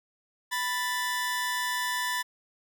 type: tone pair together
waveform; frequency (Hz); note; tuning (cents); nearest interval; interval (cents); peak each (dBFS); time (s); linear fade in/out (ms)
sawtooth; 987.8 / 1760.1; B5 / A6; 0 / 0; minor seventh; 1000; -27; 0.51-2.23; 20
effects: none